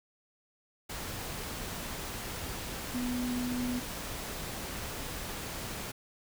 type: tone in noise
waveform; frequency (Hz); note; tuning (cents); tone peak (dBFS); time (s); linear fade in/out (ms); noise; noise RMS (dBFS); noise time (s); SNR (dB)
sine; 246.9; B3; 0; -31; 2.94-3.8; 10; pink; -39; 0.89-5.92; +5
effects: none